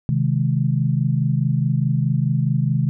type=chord; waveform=sine; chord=Ab major; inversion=first; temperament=equal; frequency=130.81 / 155.56 / 207.7 Hz; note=C3 / Eb3 / Ab3; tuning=0 / 0 / 0 cents; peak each=-19 / -20 / -25 dBFS; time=0.09-2.89 s; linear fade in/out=0 ms; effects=none